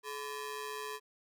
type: ring-modulated tone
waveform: sawtooth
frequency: 719 Hz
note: F#5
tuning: 50 cents flat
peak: -32 dBFS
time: 0.03-1 s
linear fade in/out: 50 ms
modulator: 292 Hz
effects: none

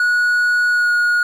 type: tone with pitch glide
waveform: triangle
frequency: 1460 to 1444.1 Hz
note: F#6 to F#6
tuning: -24 to -42 cents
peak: -11 dBFS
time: 0-1.23 s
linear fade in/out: 2 ms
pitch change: -18 cents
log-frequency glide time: 0.7-0.92 s
effects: none

